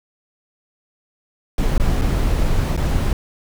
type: noise with dropouts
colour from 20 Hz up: brown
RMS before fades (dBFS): -17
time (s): 1.58-3.13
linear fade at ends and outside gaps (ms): 2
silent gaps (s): 1.779-1.798 / 2.014-2.018 / 2.766-2.775
effects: none